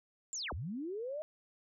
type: linear two-way sweep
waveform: sine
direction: down then up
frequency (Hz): 7530 to 56.3 to 631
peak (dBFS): -37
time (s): 0.33-1.22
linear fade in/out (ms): 0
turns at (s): 0.53
effects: none